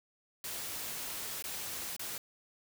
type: noise with dropouts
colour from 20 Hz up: white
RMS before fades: -40 dBFS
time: 0.44-2.18 s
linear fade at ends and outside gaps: 2 ms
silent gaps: 1.424-1.44 / 1.965-1.994 s
effects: none